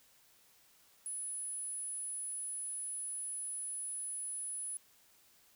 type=tone; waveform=sine; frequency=10100 Hz; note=D#9; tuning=25 cents sharp; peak=-38 dBFS; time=1.06-4.77 s; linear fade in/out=0 ms; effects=white hiss -66 dBFS RMS until 5.55 s